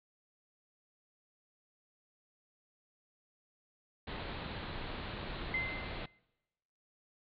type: low-pass noise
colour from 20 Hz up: pink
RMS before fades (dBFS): -42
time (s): 4.07-6.06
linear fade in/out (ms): 5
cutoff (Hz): 4300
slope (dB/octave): 96
type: tone with exponential decay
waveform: sine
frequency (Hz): 2070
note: C7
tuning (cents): -19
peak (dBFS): -30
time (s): 5.54-6.19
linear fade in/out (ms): 2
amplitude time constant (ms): 140
effects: noise-tail reverb RT60 1.0 s tail -25 dB re dry